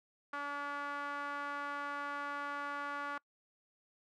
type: tone with band-pass filter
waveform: sawtooth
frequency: 286.3 Hz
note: D4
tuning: 44 cents flat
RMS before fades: -40 dBFS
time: 0.33-3.18 s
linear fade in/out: 5 ms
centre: 1300 Hz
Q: 3.7
effects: noise-tail reverb RT60 0.1 s tail -26 dB re dry